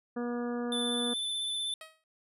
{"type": "harmonic tone", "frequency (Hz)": 240.7, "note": "B3", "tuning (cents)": -44, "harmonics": [1, 2, 3, 4, 5, 6, 7], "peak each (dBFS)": [-33, -36, -44, -50, -46, -50, -50], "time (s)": [0.16, 1.14], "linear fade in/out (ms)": 10}
{"type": "tone with vibrato", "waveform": "square", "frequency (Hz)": 3520, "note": "A7", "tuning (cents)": 0, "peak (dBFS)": -32, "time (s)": [0.72, 1.74], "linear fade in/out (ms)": 2, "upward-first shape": "sine", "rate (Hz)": 16, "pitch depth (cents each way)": 21}
{"type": "tone with exponential decay", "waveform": "10% pulse", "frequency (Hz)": 635, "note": "D#5", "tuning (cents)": 35, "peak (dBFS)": -33, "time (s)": [1.81, 2.04], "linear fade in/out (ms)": 2, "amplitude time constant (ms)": 50}
{"effects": ["resampled to 32000 Hz"]}